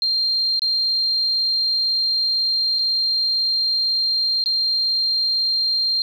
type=tone with dropouts; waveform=sine; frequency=4186 Hz; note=C8; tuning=in tune; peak=-17 dBFS; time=0.02-6.02 s; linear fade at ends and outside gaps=1 ms; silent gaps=0.594-0.619 / 2.787-2.791 / 4.44-4.459 s; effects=8-bit